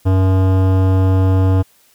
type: tone with hard clipping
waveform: sine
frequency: 94.4 Hz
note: F#2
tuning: 35 cents sharp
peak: -12 dBFS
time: 0.05-1.63 s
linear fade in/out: 20 ms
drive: 17 dB
effects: white hiss -53 dBFS RMS until 1.94 s